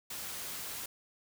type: noise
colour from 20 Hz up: white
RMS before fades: -41 dBFS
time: 0.1-0.86 s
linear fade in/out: 5 ms
effects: none